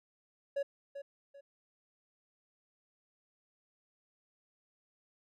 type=tone with echo; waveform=triangle; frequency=560 Hz; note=C#5; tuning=18 cents sharp; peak=-29 dBFS; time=0.56-0.63 s; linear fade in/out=10 ms; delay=390 ms; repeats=2; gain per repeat=-10 dB; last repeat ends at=1.41 s; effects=none